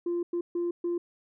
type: tone bursts at uneven times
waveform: sine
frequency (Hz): 346.5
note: F4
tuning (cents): -14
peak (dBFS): -25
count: 4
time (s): 0.06-0.23 / 0.33-0.41 / 0.55-0.71 / 0.84-0.98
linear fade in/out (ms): 5
effects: tanh soft clip ceiling -24 dBFS